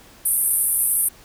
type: band-pass noise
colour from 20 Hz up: pink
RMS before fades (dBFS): -20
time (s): 0.25-1.09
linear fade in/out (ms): 10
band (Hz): 9000 to 13000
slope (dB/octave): 96
effects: pink hiss -48 dBFS RMS until 1.24 s